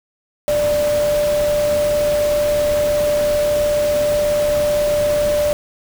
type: tone in noise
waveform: sine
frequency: 591 Hz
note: D5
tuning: 11 cents sharp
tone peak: -14 dBFS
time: 0.48-5.53 s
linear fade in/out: 0 ms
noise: pink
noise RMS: -27 dBFS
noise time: 0.48-5.53 s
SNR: +10 dB
effects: none